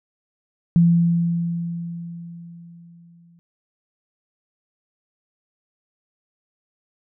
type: tone with exponential decay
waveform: sine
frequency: 170 Hz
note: F3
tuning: 46 cents flat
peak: -10 dBFS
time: 0.76-3.39 s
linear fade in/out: 0 ms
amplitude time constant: 570 ms
effects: none